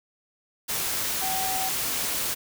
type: tone in noise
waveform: sine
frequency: 760 Hz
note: F#5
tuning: 46 cents sharp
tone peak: -29 dBFS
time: 1.21-1.7 s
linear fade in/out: 20 ms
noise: white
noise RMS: -28 dBFS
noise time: 0.68-2.35 s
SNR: -4 dB
effects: none